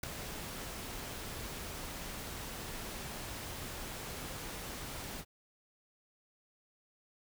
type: noise with ADSR envelope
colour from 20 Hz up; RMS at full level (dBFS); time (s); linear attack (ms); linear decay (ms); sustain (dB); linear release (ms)
pink; -33; 0.03-5.25; 6; 4; -10; 58
effects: none